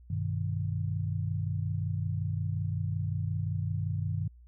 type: chord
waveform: sine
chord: G augmented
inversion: none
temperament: equal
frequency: 98 / 123.47 / 155.56 Hz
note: G2 / B2 / D#3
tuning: 0 / 0 / 0 cents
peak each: -31 / -36 / -34 dBFS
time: 0.1-4.28 s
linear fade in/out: 5 ms
effects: added 60 Hz sine -51 dBFS peak until 4.47 s